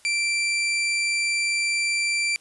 sawtooth tone, 2349 Hz, D7, in tune, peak -18 dBFS, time 0.05-2.36 s, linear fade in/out 0 ms, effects white hiss -55 dBFS RMS until 2.4 s + resampled to 24000 Hz

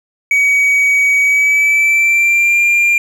triangle tone with pitch glide, 2263 to 2391 Hz, C#7 to D7, +35 to +30 cents, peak -7 dBFS, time 0.31-2.98 s, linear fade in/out 2 ms, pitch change +95 cents, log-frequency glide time 1.21-2.61 s, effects none

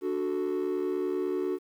triangle chord, D major, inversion none, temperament equal, 293.7 / 370 / 440 Hz, D4 / F#4 / A4, 0 / 0 / 0 cents, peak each -31 / -26 / -32 dBFS, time 0.01-1.59 s, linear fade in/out 50 ms, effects tanh soft clip ceiling -21 dBFS + 10-bit

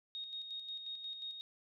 sine tone with tremolo, 3729 Hz, A#7, in tune, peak -40 dBFS, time 0.15-1.41 s, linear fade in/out 0 ms, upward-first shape square, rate 5.6 Hz, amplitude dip 45%, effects none

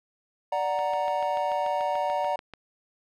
triangle chord, D augmented, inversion none, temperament equal, 587.3 / 740 / 932.3 Hz, D5 / F#5 / A#5, 0 / 0 / 0 cents, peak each -27 dBFS, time 0.52-2.36 s, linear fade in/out 5 ms
click train, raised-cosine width 0.3 ms, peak -25 dBFS, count 13, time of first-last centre 0.79-2.537 s, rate 6.87 Hz
effects none

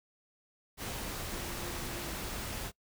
sine tone in noise, 349.2 Hz, F4, in tune, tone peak -47 dBFS, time 1.31-2.11 s, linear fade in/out 50 ms, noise pink, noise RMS -39 dBFS, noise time 0.77-2.72 s, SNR -11 dB, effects noise-tail reverb RT60 0.1 s tail -23 dB re dry

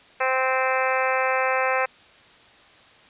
harmonic tone, 260.5 Hz, C4, 7 cents flat, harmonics 2 / 3 / 4 / 5 / 6 / 7 / 8 / 9 / 10, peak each -25 / -27 / -28 / -29 / -30 / -30 / -31 / -32 / -32 dBFS, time 0.2-1.86 s, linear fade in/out 10 ms, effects white hiss -51 dBFS RMS until 3.09 s + resampled to 8000 Hz

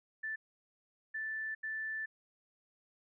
sine tone bursts at uneven times, 1760 Hz, A6, in tune, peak -36 dBFS, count 3, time 0.23-0.36 / 1.14-1.55 / 1.63-2.06 s, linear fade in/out 10 ms, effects none

